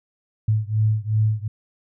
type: beating tone pair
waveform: sine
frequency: 107.1 / 109.8 Hz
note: A2 / A2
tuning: -46 / -3 cents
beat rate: 2.7 Hz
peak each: -20 / -21 dBFS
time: 0.48-1.48 s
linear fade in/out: 5 ms
effects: none